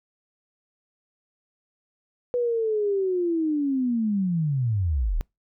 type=linear sweep; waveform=sine; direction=down; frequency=493.9 to 31 Hz; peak=-21 dBFS; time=2.34-5.21 s; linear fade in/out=0 ms; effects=noise-tail reverb RT60 0.2 s tail -26 dB re dry